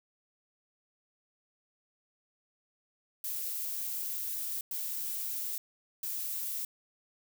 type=noise bursts at uneven times; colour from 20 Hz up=violet; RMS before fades=-36 dBFS; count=3; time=3.24-4.61 / 4.71-5.58 / 6.03-6.65 s; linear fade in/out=2 ms; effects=none